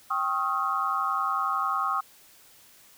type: tone cluster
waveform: sine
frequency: 783 / 1090 / 1259 / 1370 Hz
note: G5 / C#6 / D#6 / F6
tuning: -2 / -29 / +20 / -34 cents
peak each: -33 / -29 / -27 / -35 dBFS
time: 0.1-2.01 s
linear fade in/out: 10 ms
effects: white hiss -55 dBFS RMS until 2.97 s

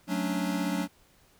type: chord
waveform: square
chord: D major seventh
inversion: first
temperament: equal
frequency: 185 / 220 / 277.2 / 293.7 Hz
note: F#3 / A3 / C#4 / D4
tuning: 0 / 0 / 0 / 0 cents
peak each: -32 / -36 / -35 / -34 dBFS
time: 0.07-0.88 s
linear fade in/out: 50 ms
effects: pink hiss -62 dBFS RMS until 1.39 s

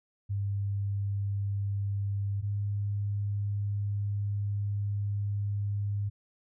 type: tone pair in turn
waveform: sine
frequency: 100 / 101.75 Hz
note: G2 / G#2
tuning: +35 / -35 cents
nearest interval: unison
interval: 30 cents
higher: second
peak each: -28 dBFS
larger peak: neither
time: 0.29-2.42 / 2.42-6.1 s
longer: second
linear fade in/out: 20 ms
effects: none

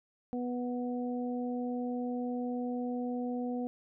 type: harmonic tone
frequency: 245.9 Hz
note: B3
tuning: 7 cents flat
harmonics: 1 / 2 / 3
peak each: -33 / -39 / -43 dBFS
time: 0.33-3.67 s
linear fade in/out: 0 ms
effects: none

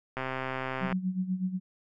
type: click train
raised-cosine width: 0.5 ms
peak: -18 dBFS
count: 100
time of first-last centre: 0.17-0.926 s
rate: 131 Hz
type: tone with tremolo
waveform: sine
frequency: 185.4 Hz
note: F#3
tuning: 4 cents sharp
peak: -25 dBFS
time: 0.8-1.6 s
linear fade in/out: 50 ms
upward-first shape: sine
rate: 8.1 Hz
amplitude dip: 75%
effects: none

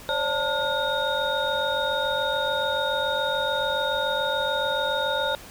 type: tone cluster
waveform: sine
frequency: 536 / 583 / 893 / 1431 / 3711 Hz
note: C5 / D5 / A5 / F6 / A#7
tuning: +42 / -13 / +25 / +42 / -9 cents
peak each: -29 dBFS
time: 0.09-5.35 s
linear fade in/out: 0 ms
effects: pink hiss -44 dBFS RMS until 5.5 s

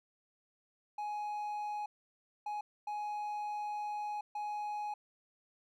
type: tone bursts at uneven times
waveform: triangle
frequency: 836 Hz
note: G#5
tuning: 11 cents sharp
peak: -34 dBFS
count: 4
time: 0.98-1.86 / 2.46-2.61 / 2.87-4.21 / 4.35-4.94 s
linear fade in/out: 5 ms
effects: none

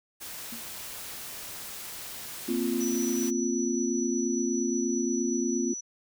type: noise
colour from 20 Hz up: white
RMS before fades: -40 dBFS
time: 0.2-3.31 s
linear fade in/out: 20 ms
type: tone with exponential decay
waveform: sine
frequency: 232.3 Hz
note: A#3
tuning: 6 cents flat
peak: -36 dBFS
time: 0.52-0.69 s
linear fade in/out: 5 ms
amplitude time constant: 36 ms
type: chord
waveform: sine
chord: Bb suspended second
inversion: none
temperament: equal with one note detuned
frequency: 233.1 / 261.6 / 347.8 Hz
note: Bb3 / C4 / F4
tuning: 0 / 0 / -7 cents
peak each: -30 dBFS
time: 2.48-5.74 s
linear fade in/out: 10 ms
type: tone with tremolo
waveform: sine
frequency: 5920 Hz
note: F#8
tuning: in tune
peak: -33 dBFS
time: 2.8-5.81 s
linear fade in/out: 10 ms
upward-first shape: triangle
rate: 5.2 Hz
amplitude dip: 25%
effects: none

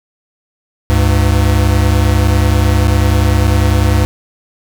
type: tone pair together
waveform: square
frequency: 71.1 / 101.21 Hz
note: C#2 / G#2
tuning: +45 / -44 cents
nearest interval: tritone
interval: 611 cents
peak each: -12 dBFS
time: 0.9-4.05 s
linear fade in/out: 0 ms
effects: none

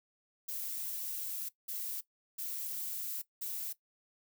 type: noise bursts at uneven times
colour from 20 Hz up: violet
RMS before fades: -39 dBFS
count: 4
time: 0.48-1.49 / 1.68-2.01 / 2.38-3.22 / 3.41-3.73 s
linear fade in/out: 10 ms
effects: noise-tail reverb RT60 0.1 s tail -17 dB re dry

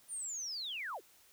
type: linear sweep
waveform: sine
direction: down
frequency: 9397 to 277.2 Hz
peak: -38 dBFS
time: 0.08-1.01 s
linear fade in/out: 50 ms
effects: white hiss -64 dBFS RMS until 1.32 s

